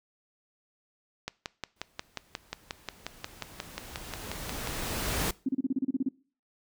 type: click train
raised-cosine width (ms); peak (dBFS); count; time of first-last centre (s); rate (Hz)
0.2; -16; 20; 1.28-4.673; 5.6
type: noise with exponential growth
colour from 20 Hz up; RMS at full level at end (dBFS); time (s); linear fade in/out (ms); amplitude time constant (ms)
pink; -29; 1.76-5.31; 5; 770
type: tone bursts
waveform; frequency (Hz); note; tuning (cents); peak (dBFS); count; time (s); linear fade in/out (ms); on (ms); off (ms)
sine; 265.6; C4; +26; -24; 11; 5.46-6.088; 5; 28; 32
effects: noise-tail reverb RT60 0.4 s tail -22 dB re dry